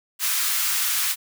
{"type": "high-pass noise", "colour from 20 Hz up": "white", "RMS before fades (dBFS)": -23, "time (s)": [0.19, 1.16], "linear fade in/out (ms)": 50, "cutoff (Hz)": 1100, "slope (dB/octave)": 24, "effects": []}